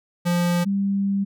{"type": "tone pair in turn", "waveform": ["square", "sine"], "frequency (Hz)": [174.61, 197.81], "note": ["F3", "G3"], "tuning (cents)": [0, 16], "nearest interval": "major second", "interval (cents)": 216, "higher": "second", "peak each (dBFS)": -19, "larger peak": "neither", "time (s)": [[0.25, 0.65], [0.65, 1.25]], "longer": "second", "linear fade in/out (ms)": 20, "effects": []}